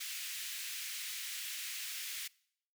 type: high-pass noise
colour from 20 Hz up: pink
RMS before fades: -42 dBFS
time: 0-2.28 s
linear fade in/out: 10 ms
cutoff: 2000 Hz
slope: 24 dB/octave
effects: noise-tail reverb RT60 0.7 s tail -24 dB re dry